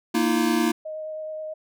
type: chord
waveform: square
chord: Bb suspended fourth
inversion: none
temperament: equal with one note detuned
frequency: 233.1 / 311.1 / 340.9 Hz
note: Bb3 / Eb4 / F4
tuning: 0 / 0 / -42 cents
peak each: -24 / -25 / -25 dBFS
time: 0.14-0.72 s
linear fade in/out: 10 ms
type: tone with vibrato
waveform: sine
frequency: 623 Hz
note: D#5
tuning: 2 cents sharp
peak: -30 dBFS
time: 0.85-1.54 s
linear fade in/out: 10 ms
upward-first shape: sine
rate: 9.4 Hz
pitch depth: 9 cents each way
effects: none